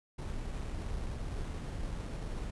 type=noise with sample-and-hold; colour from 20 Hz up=brown; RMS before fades=-38 dBFS; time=0.18-2.51 s; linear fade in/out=10 ms; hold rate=4900 Hz; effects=resampled to 24000 Hz